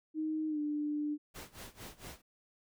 sine tone with pitch glide, 312.1 to 297.1 Hz, D#4 to D4, +5 to +20 cents, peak -32 dBFS, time 0.14-1.18 s, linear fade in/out 50 ms, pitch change -85 cents, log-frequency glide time 0.48-0.59 s
pink noise with tremolo, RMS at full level -46 dBFS, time 1.34-2.22 s, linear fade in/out 20 ms, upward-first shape sine, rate 4.4 Hz, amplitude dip 90%
effects none

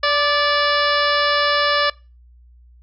harmonic tone with a mistuned harmonic, 580 Hz, D5, 22 cents flat, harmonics 1 / 2 / 3 / 4 / 5 / 6 / 7 / 8 / 9, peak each -21 / -20 / -21 / -28 / -27 / -28 / -27 / -30 / -27 dBFS, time 0.03-1.9 s, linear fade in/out 5 ms, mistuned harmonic 2, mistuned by +26 cents, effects noise-tail reverb RT60 0.3 s tail -23 dB re dry + added 60 Hz sine -45 dBFS peak until 2.82 s

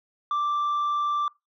sine tone, 1174.7 Hz, D6, in tune, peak -20 dBFS, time 0.31-1.28 s, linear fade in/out 2 ms, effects noise-tail reverb RT60 0.2 s tail -23 dB re dry + tanh soft clip ceiling -22 dBFS

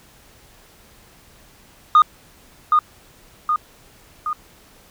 sine tone with echo, 1227 Hz, D#6, 25 cents flat, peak -5 dBFS, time 1.95-2.02 s, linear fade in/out 2 ms, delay 770 ms, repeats 3, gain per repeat -5 dB, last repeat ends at 4.33 s, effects tanh soft clip ceiling -6 dBFS + pink hiss -50 dBFS RMS until 4.9 s

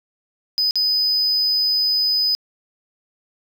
sine tone with dropouts, 5000 Hz, D#8, 8 cents sharp, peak -13 dBFS, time 0.58-2.35 s, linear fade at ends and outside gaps 0 ms, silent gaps 0.709-0.756 s, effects tanh soft clip ceiling -15 dBFS + 9-bit

